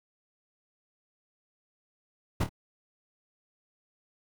brown noise with echo, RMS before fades -24 dBFS, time 2.4-2.44 s, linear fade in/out 10 ms, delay 27 ms, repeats 2, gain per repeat -9 dB, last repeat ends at 2.494 s, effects none

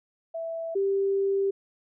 sine tone pair in turn, 659.3 / 392.9 Hz, E5 / G4, 0 / +4 cents, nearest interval major sixth, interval 896 cents, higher first, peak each -30 / -22 dBFS, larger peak second, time 0.34-0.75 / 0.75-1.51 s, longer second, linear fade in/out 10 ms, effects none

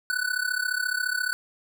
square tone with amplitude modulation, 1491 Hz, F#6, 13 cents sharp, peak -22 dBFS, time 0.1-1.33 s, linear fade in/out 0 ms, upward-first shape sine, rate 34.4 Hz, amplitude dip 85%, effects none

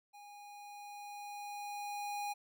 square tone with level ramp, 820 Hz, G#5, 22 cents flat, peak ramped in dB -53 to -37 dBFS, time 0.13-2.34 s, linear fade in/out 20 ms, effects none

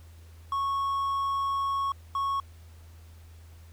triangle tone pair in turn, 1103 / 1103 Hz, C#6 / C#6, -9 / -9 cents, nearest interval unison, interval 0 cents, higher neither, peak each -24 dBFS, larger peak neither, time 0.52-1.92 / 2.15-2.4 s, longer first, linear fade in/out 2 ms, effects added 82 Hz sine -47 dBFS peak until 3.72 s + pink hiss -60 dBFS RMS until 3.72 s

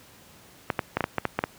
clicks, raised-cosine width 0.5 ms, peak -8 dBFS, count 9, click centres 0.702 / 0.792 / 0.97 / 1.007 / 1.041 / 1.183 / 1.253 / 1.39 / 1.439 s, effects pink hiss -52 dBFS RMS until 1.58 s + high-pass 80 Hz 12 dB/octave

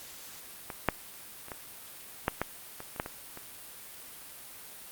clicks, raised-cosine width 0.5 ms, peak -21 / -8 / -30 / -22 / -10 / -13 / -25 / -29 / -14 / -22 / -27 dBFS, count 11, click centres 0.702 / 0.887 / 1.484 / 1.518 / 2.281 / 2.416 / 2.804 / 2.962 / 2.999 / 3.061 / 3.374 s, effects white hiss -47 dBFS RMS until 4.91 s + Opus 48 kbps

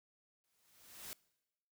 white noise with exponential growth, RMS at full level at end -45 dBFS, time 0.44-1.13 s, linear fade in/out 0 ms, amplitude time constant 150 ms, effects noise-tail reverb RT60 1.0 s tail -23 dB re dry

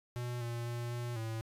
square tone with pitch steps, 121.8 / 118.3 / 119.3 / 120.3 / 112.2 Hz, B2 / A#2 / A#2 / B2 / A2, -24 / +26 / +41 / -45 / +34 cents, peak -37 dBFS, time 0.16-1.41 s, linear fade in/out 0 ms, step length 250 ms, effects resampled to 32000 Hz + 12-bit

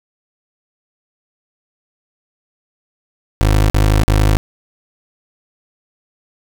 25% pulse tone bursts, 52.1 Hz, G#1, 6 cents sharp, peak -6 dBFS, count 3, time 3.41-4.37 s, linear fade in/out 0 ms, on 290 ms, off 45 ms, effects none

